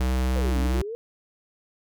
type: tone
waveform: square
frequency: 63.9 Hz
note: C2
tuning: 40 cents flat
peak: -22 dBFS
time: 0-0.82 s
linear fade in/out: 5 ms
type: exponential two-way sweep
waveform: sine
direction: down then up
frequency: 540 to 261.6 to 480.2 Hz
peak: -30 dBFS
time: 0.36-0.95 s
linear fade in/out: 0 ms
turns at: 0.59 s
effects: none